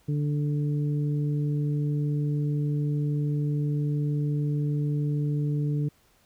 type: harmonic tone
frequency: 146.83 Hz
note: D3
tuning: in tune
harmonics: 1 / 2 / 3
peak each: -24 / -33 / -39 dBFS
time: 0.08-5.89 s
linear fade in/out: 10 ms
effects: pink hiss -63 dBFS RMS until 6.25 s